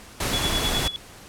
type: noise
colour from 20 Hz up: pink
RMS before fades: -25 dBFS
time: 0.2-0.88 s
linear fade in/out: 5 ms
type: tone with tremolo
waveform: sine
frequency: 3394 Hz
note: G#7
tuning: 37 cents sharp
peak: -23 dBFS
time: 0.33-0.96 s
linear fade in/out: 0 ms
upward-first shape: sine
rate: 9.7 Hz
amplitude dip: 80%
effects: pink hiss -45 dBFS RMS until 1.28 s + low-pass 12000 Hz 12 dB/octave